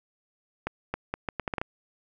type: accelerating click train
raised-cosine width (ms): 0.5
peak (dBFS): -14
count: 9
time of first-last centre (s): 0.67-1.615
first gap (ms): 270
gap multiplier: 0.74
effects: none